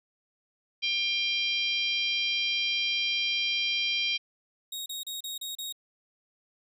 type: harmonic tone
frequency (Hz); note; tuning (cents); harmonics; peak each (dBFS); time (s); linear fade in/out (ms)
795; G5; +24; 3 / 4 / 5 / 6 / 7; -30 / -29 / -35 / -36 / -40; 0.82-4.18; 20
type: tone bursts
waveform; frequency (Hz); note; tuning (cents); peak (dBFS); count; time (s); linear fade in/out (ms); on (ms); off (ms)
sawtooth; 3762; A#7; +15; -31; 6; 4.72-5.725; 5; 140; 33
effects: none